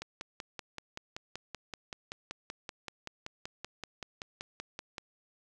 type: click train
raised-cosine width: 0.2 ms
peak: -22 dBFS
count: 27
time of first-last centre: 0.02-4.982 s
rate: 5.24 Hz
effects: none